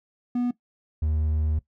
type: tone pair in turn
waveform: triangle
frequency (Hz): 244.4 / 77.2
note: B3 / D#2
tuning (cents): -18 / -13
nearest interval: octave + minor sixth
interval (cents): 1995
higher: first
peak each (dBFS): -20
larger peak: neither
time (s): 0.35-0.51 / 1.02-1.59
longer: second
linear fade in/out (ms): 5
effects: noise-tail reverb RT60 0.1 s tail -17 dB re dry